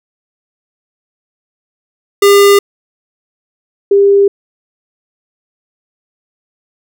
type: tone pair in turn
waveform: square / sine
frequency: 402.2 / 399.4 Hz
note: G4 / G4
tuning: +44 / +32 cents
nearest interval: unison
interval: 12 cents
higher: first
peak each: -4 dBFS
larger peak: neither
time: 2.22-2.59 / 3.91-4.28 s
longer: neither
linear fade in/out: 5 ms
effects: none